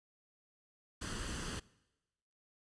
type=noise with comb filter; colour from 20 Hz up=pink; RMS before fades=-41 dBFS; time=1.01-1.6 s; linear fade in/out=10 ms; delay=0.65 ms; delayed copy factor=+0.55; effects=noise-tail reverb RT60 1.0 s tail -22 dB re dry + resampled to 22050 Hz